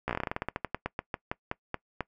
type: slowing click train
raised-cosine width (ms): 0.5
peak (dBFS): -15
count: 23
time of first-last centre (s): 0.08-2.007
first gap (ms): 14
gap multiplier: 1.15
effects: noise-tail reverb RT60 0.1 s tail -22 dB re dry